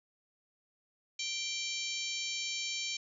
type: harmonic tone with a mistuned harmonic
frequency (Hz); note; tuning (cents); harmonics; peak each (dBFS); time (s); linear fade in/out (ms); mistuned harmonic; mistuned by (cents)
784; G5; 0; 3 / 4 / 5 / 6 / 7 / 8 / 9; -40 / -41 / -42 / -43 / -43 / -44 / -45; 1.19-2.97; 5; 6; -88
effects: none